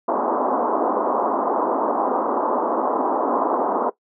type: band-pass noise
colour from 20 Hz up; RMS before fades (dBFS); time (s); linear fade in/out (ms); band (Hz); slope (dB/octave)
white; -21; 0.08-3.9; 5; 240 to 1100; 48
effects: noise-tail reverb RT60 0.1 s tail -17 dB re dry